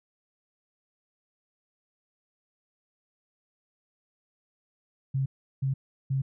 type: tone bursts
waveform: sine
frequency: 134.7 Hz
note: C#3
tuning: 49 cents flat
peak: -24 dBFS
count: 3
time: 5.14-6.22 s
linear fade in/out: 10 ms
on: 120 ms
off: 360 ms
effects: none